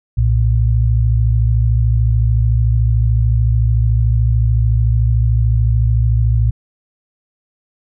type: tone pair together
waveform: sine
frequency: 61.3 / 114.92 Hz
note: B1 / A#2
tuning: -12 / -24 cents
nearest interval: major seventh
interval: 1088 cents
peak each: -13 dBFS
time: 0.17-6.51 s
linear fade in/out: 10 ms
effects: none